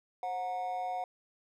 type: tone with amplitude modulation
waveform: triangle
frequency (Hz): 731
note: F#5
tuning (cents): -21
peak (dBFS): -27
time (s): 0.23-1.04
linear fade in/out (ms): 2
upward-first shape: sine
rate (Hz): 202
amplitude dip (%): 75
effects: tanh soft clip ceiling -23 dBFS